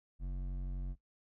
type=tone with hard clipping; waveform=triangle; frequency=45.99 Hz; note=F#1; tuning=10 cents flat; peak=-38 dBFS; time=0.19-0.96 s; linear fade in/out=50 ms; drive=14 dB; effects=noise-tail reverb RT60 0.1 s tail -17 dB re dry